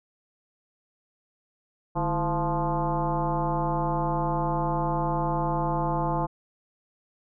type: tone with frequency modulation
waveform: sine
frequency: 510 Hz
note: C5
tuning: 44 cents flat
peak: -23 dBFS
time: 1.95-6.27 s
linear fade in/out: 20 ms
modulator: 180 Hz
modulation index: 3
effects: none